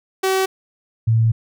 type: tone pair in turn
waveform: sawtooth / sine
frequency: 380.9 / 113.01 Hz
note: G4 / A2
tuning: -50 / +47 cents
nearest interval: octave + major sixth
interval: 2103 cents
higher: first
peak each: -12 dBFS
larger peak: neither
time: 0.23-0.46 / 1.07-1.32 s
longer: second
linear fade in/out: 10 ms
effects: none